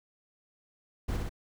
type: noise with echo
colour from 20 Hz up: brown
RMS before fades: -31 dBFS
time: 1.08-1.17 s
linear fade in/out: 10 ms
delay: 62 ms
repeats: 2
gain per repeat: -2 dB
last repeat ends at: 1.294 s
effects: none